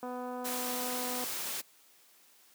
click train, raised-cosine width 1 ms, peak -27 dBFS, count 302, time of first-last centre 0.03-1.239 s, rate 249 Hz
white noise, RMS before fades -37 dBFS, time 0.44-1.62 s, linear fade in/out 20 ms
effects white hiss -62 dBFS RMS until 2.54 s + high-pass 200 Hz 12 dB/octave

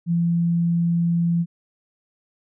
sine tone, 170 Hz, F3, 46 cents flat, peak -17 dBFS, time 0.06-1.46 s, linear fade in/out 50 ms, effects none

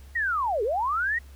sine linear two-way sweep, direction down then up, 1932 to 392 to 1932 Hz, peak -23 dBFS, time 0.15-1.19 s, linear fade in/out 10 ms, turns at 0.63 s, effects added 68 Hz sine -44 dBFS peak until 1.35 s + pink hiss -57 dBFS RMS until 1.35 s

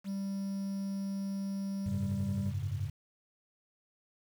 triangle tone, 196.2 Hz, G3, 2 cents sharp, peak -31 dBFS, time 0.04-2.53 s, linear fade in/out 50 ms
sine chord, F# suspended second, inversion none, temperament equal, 92.5 / 103.83 / 138.59 Hz, F#2 / G#2 / C#3, 0 / 0 / 0 cents, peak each -36 / -35 / -38 dBFS, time 1.86-2.9 s, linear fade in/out 5 ms
effects tanh soft clip ceiling -23 dBFS + 9-bit

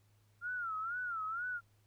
sine tone with vibrato, 1378 Hz, F6, 24 cents flat, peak -36 dBFS, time 0.41-1.61 s, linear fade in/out 50 ms, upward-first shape sine, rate 2.1 Hz, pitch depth 140 cents each way, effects added 104 Hz sine -67 dBFS peak until 1.86 s + pink hiss -75 dBFS RMS until 1.86 s

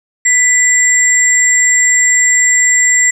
sine tone pair together, 1981 / 7425 Hz, B6 / A#8, +5 / -8 cents, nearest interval octave + major seventh, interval 2287 cents, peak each -10 dBFS, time 0.25-3.11 s, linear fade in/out 10 ms, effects 7-bit

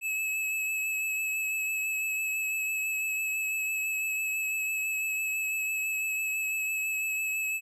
square tone with vibrato, 2591 Hz, E7, 30 cents flat, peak -29 dBFS, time 0.01-7.61 s, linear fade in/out 50 ms, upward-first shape triangle, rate 6 Hz, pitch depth 21 cents each way, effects none

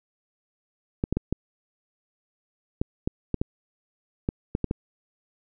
clicks, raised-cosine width 3 ms, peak -11 dBFS, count 12, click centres 1.039 / 1.126 / 1.17 / 1.326 / 2.815 / 3.075 / 3.343 / 3.415 / 4.289 / 4.551 / 4.643 / 4.711 s, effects none

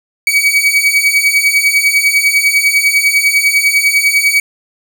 40% pulse beating tone pair, 2260 / 2270 Hz, C#7 / C#7, +33 / +41 cents, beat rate 10 Hz, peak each -11 dBFS, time 0.27-4.4 s, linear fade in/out 2 ms, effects 7-bit

